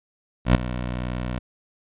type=tone with ADSR envelope; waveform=15% pulse; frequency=61.5 Hz; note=B1; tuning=7 cents flat; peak=-5 dBFS; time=0.45-1.39 s; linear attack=100 ms; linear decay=3 ms; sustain=-15 dB; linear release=6 ms; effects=resampled to 8000 Hz